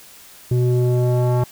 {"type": "tone with low-pass filter sweep", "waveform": "square", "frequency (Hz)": 123.47, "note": "B2", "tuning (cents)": 0, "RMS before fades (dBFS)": -17, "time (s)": [0.51, 1.44], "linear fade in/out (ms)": 5, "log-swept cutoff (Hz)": [300, 910], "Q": 1.8, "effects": ["white hiss -44 dBFS RMS until 1.51 s"]}